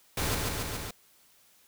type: noise with echo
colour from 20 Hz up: pink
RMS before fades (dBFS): -30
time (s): 0.17-0.35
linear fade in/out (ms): 5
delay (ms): 140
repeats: 4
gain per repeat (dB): -2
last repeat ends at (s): 0.91
effects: white hiss -62 dBFS RMS until 1.67 s